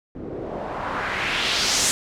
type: noise with low-pass filter sweep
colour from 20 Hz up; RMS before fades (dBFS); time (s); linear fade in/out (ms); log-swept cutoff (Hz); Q
white; -25; 0.15-1.91; 0; 290 to 7900; 1.8
effects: none